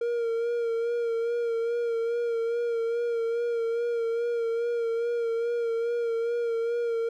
triangle tone with vibrato, 466.1 Hz, A#4, in tune, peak -23 dBFS, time 0.01-7.09 s, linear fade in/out 5 ms, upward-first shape sine, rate 2.4 Hz, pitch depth 34 cents each way, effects none

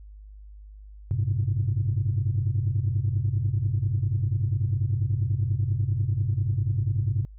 sine tone cluster, 96.2 / 106.4 / 130.7 Hz, G2 / G#2 / C3, -32 / +42 / -1 cents, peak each -25 / -25 / -27 dBFS, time 1.11-7.25 s, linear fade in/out 0 ms, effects tanh soft clip ceiling -16 dBFS + added 51 Hz sine -42 dBFS peak until 7.38 s

